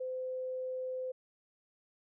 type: tone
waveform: sine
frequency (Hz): 513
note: C5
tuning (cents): -34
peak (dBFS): -35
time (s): 0-1.12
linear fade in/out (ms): 10
effects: none